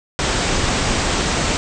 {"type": "low-pass noise", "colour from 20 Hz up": "pink", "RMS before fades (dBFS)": -19, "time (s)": [0.19, 1.57], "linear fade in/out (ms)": 0, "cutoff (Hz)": 8400, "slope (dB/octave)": 96, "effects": []}